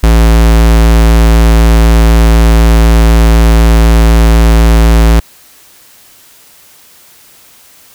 square tone, 56 Hz, A1, 31 cents sharp, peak -3 dBFS, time 0.03-5.2 s, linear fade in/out 5 ms, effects white hiss -40 dBFS RMS until 7.94 s

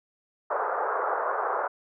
white band-pass noise, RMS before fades -28 dBFS, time 0.5-1.68 s, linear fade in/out 10 ms, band 420 to 1400 Hz, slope 48 dB/octave, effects none

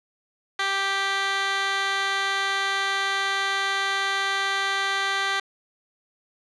15% pulse tone with band-pass filter, 392.1 Hz, G4, in tune, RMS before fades -25 dBFS, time 0.59-5.4 s, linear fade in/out 5 ms, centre 2500 Hz, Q 1.8, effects resampled to 24000 Hz + 8-bit

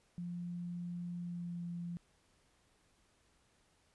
sine tone with pitch glide, 174.61 to 172.6 Hz, F3 to F3, 0 to -20 cents, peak -39 dBFS, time 0.18-1.97 s, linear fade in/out 0 ms, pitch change -20 cents, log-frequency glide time 1.17-1.65 s, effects pink hiss -72 dBFS RMS until 3.94 s + resampled to 24000 Hz

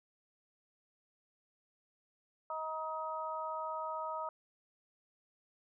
harmonic tone, 315.7 Hz, D#4, 25 cents sharp, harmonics 2 / 3 / 4, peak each -42 / -40 / -41 dBFS, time 2.5-4.29 s, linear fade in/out 2 ms, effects none

